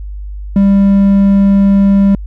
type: tone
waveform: triangle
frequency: 197.9 Hz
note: G3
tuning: 17 cents sharp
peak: -3 dBFS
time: 0.56-2.15 s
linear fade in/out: 2 ms
effects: added 50 Hz sine -21 dBFS peak until 2.26 s

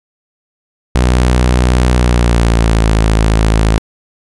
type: tone with pitch glide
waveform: sawtooth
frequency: 61.74 to 54.37 Hz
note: B1 to A1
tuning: 0 to -20 cents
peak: -4 dBFS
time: 0.95-3.78 s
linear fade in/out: 0 ms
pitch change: -220 cents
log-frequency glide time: 1.92-2.91 s
effects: resampled to 24000 Hz

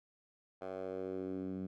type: tone with band-pass filter sweep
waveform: 10% pulse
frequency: 94 Hz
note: F#2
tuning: 28 cents sharp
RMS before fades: -41 dBFS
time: 0.61-1.67 s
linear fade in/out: 10 ms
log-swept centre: 730 to 200 Hz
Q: 2.1
effects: none

